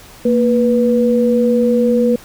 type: tone pair together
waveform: sine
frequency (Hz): 231.7 / 489.3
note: A#3 / B4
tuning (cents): -10 / -16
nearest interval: octave + minor second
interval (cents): 1294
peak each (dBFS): -13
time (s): 0.25-2.16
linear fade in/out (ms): 5
effects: pink hiss -40 dBFS RMS until 2.24 s